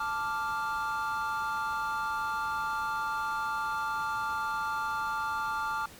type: chord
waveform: triangle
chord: D minor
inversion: second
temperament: equal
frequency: 880 / 1174.7 / 1396.9 Hz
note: A5 / D6 / F6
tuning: 0 / 0 / 0 cents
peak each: -32 dBFS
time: 0-5.86 s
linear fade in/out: 5 ms
effects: pink hiss -50 dBFS RMS until 5.99 s + MP3 96 kbps